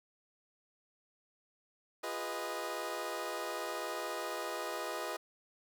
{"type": "chord", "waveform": "20% pulse", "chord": "F half-diminished seventh", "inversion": "none", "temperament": "equal with one note detuned", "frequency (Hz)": [349.2, 410.1, 493.9, 622.3], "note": ["F4", "Ab4", "Cb5", "Eb5"], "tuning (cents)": [0, -22, 0, 0], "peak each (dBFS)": [-39, -39, -38, -36], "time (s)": [2.03, 5.17], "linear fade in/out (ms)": 10, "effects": ["11-bit"]}